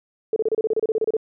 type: tone bursts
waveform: sine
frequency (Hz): 440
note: A4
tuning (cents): 0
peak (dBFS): -17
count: 14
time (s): 0.33-1.168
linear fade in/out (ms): 2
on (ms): 32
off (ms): 30
effects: none